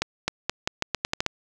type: accelerating click train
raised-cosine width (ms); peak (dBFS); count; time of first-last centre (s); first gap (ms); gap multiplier
0.2; -6; 10; 0.02-1.264; 260; 0.83
effects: none